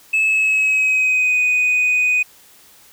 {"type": "tone with pitch glide", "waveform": "sine", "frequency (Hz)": [2600, 2490], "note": ["E7", "D#7"], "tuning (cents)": [-24, 1], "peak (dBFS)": -11, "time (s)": [0.13, 2.23], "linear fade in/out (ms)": 10, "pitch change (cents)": -75, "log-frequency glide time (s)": [0.24, 1.4], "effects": ["tanh soft clip ceiling -12 dBFS", "white hiss -48 dBFS RMS until 2.92 s"]}